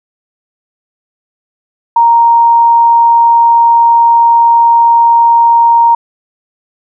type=tone; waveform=sine; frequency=932.3 Hz; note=A#5; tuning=in tune; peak=-3 dBFS; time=1.96-5.95 s; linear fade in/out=5 ms; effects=none